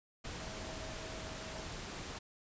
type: tone in noise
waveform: sine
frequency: 640 Hz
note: D#5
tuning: 49 cents sharp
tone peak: -51 dBFS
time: 0.4-1.67 s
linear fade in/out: 10 ms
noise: pink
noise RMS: -44 dBFS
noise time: 0.24-2.19 s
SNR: -10 dB
effects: resampled to 16000 Hz